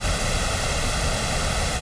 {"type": "noise with comb filter", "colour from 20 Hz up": "pink", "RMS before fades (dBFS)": -23, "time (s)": [0, 1.81], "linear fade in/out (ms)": 50, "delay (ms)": 1.5, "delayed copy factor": 0.65, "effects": ["resampled to 22050 Hz"]}